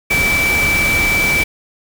sine tone in noise, 2317 Hz, D7, 24 cents flat, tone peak -13 dBFS, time 0.1-1.44 s, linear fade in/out 10 ms, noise pink, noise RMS -20 dBFS, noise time 0.1-1.44 s, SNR +4 dB, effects none

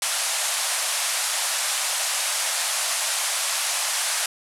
white band-pass noise, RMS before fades -25 dBFS, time 0.02-4.26 s, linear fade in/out 2 ms, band 580 to 11000 Hz, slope 48 dB/octave, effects none

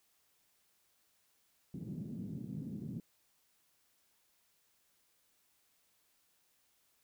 white band-pass noise, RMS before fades -43 dBFS, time 1.74-3 s, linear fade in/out 2 ms, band 130 to 220 Hz, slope 24 dB/octave, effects white hiss -74 dBFS RMS until 7.03 s

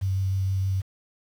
sine tone with vibrato, 95.7 Hz, G2, 41 cents flat, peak -22 dBFS, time 0.01-0.82 s, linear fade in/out 20 ms, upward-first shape sine, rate 6.4 Hz, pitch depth 12 cents each way, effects 8-bit

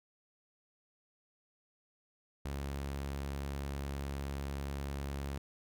sawtooth tone, 69.6 Hz, C#2, 8 cents sharp, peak -33 dBFS, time 2.45-5.38 s, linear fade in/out 5 ms, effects none

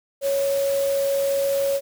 sine tone in noise, 554 Hz, C#5, 1 cent flat, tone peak -19 dBFS, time 0.21-1.81 s, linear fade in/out 50 ms, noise white, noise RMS -34 dBFS, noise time 0.21-1.81 s, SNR +12 dB, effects none

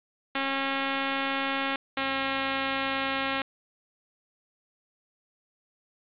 5% pulse tone pair in turn, 272.2 / 270.2 Hz, C#4 / C#4, -31 / -44 cents, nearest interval unison, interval 13 cents, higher first, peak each -15 dBFS, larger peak neither, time 0.35-1.76 / 1.97-3.42 s, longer second, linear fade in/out 2 ms, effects resampled to 8000 Hz + 7-bit

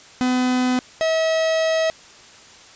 45% pulse tone pair in turn, 252.2 / 643.3 Hz, B3 / E5, +36 / -42 cents, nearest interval octave + major third, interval 1622 cents, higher second, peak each -17 dBFS, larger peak neither, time 0.21-0.79 / 1.01-1.9 s, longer second, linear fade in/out 0 ms, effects white hiss -45 dBFS RMS until 2.75 s + resampled to 16000 Hz

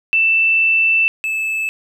sine / triangle tone pair in turn, 2659 / 2618 Hz, E7 / E7, +14 / -13 cents, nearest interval unison, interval 27 cents, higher first, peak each -11 / -16 dBFS, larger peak first, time 0.13-1.08 / 1.24-1.69 s, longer first, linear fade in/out 0 ms, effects none

